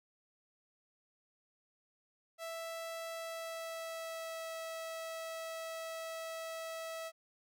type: tone with pitch glide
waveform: sawtooth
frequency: 659.3 to 651.4 Hz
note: E5 to E5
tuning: 0 to -21 cents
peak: -37 dBFS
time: 2.38-7.12 s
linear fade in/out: 50 ms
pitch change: -21 cents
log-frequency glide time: 3.1-4.52 s
effects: none